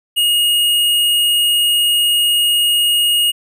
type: tone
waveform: square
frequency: 2868 Hz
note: F7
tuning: 45 cents sharp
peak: -12 dBFS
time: 0.16-3.32 s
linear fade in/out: 20 ms
effects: none